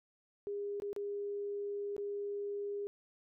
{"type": "tone with dropouts", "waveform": "sine", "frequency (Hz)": 406.3, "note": "G#4", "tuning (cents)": -38, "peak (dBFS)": -36, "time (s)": [0.47, 2.87], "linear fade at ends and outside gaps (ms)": 0, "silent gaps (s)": [[0.8, 0.821], [0.93, 0.963], [1.965, 1.98]], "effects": []}